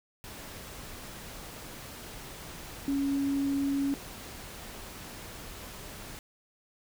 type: tone in noise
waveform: sine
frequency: 278 Hz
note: C#4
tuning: 5 cents sharp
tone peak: -26 dBFS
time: 2.88-3.94 s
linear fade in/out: 0 ms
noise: pink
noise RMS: -44 dBFS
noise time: 0.24-6.19 s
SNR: +15 dB
effects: none